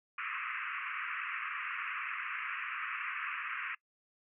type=band-pass noise; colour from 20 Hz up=pink; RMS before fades=-39 dBFS; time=0.18-3.75 s; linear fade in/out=5 ms; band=1100 to 2700 Hz; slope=96 dB/octave; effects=noise-tail reverb RT60 0.1 s tail -23 dB re dry